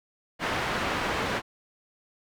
white low-pass noise, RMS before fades -29 dBFS, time 0.39-1.42 s, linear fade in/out 50 ms, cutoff 1800 Hz, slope 12 dB/octave, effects none

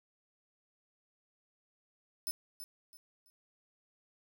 5% pulse tone with echo, 5274 Hz, E8, in tune, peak -28 dBFS, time 2.27-2.31 s, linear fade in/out 0 ms, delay 330 ms, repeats 3, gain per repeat -10 dB, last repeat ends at 3.3 s, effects none

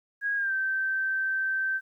sine tone with pitch glide, 1644 to 1553.5 Hz, G#6 to G6, -18 to -16 cents, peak -25 dBFS, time 0.21-1.81 s, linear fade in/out 50 ms, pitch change -98 cents, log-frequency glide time 0.36-0.53 s, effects 11-bit

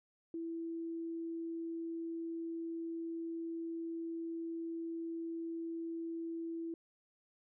sine tone, 331.3 Hz, E4, 9 cents sharp, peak -38 dBFS, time 0.34-6.74 s, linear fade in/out 2 ms, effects none

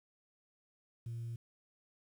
sine tone, 116.54 Hz, A#2, in tune, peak -37 dBFS, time 1.06-1.36 s, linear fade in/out 5 ms, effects tanh soft clip ceiling -37 dBFS + 11-bit

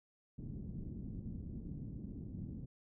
white low-pass noise, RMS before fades -45 dBFS, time 0.38-2.66 s, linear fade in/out 10 ms, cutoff 240 Hz, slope 24 dB/octave, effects none

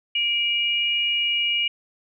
sine tone pair together, 2349 / 2876 Hz, D7 / F#7, 0 / -50 cents, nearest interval major third, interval 350 cents, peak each -25 / -21 dBFS, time 0.15-1.68 s, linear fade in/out 5 ms, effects none

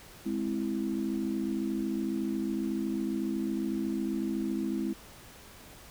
sine chord, Ab augmented, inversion none, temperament equal, 207.7 / 261.6 / 329.6 Hz, Ab3 / C4 / E4, 0 / 0 / 0 cents, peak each -33 / -34 / -33 dBFS, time 0.25-4.94 s, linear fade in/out 20 ms, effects pink hiss -51 dBFS RMS until 5.9 s

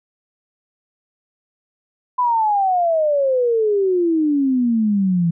sine exponential sweep, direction down, 1010 to 164.81 Hz, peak -14 dBFS, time 2.18-5.31 s, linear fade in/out 10 ms, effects none

